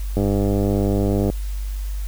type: click train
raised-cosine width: 2 ms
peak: -8 dBFS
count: 114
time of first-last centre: 0.17-1.3 s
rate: 100 Hz
effects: added 49 Hz sine -23 dBFS peak until 2.07 s + white hiss -44 dBFS RMS until 2.07 s